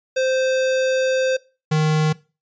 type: tone pair in turn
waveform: square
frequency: 521 / 154.89 Hz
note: C5 / D#3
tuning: -7 / -8 cents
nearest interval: octave + major sixth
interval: 2101 cents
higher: first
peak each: -18 / -16 dBFS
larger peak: second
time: 0.16-1.37 / 1.71-2.13 s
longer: first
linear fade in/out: 10 ms
effects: noise-tail reverb RT60 0.3 s tail -20 dB re dry + resampled to 16000 Hz